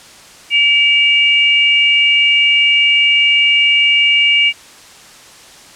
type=tone pair together; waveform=sine; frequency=2300 / 2825 Hz; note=D7 / F7; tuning=-37 / +19 cents; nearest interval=major third; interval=356 cents; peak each=-11 dBFS; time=0.5-4.53 s; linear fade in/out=50 ms; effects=white hiss -39 dBFS RMS until 5.75 s + low-pass 8000 Hz 12 dB/octave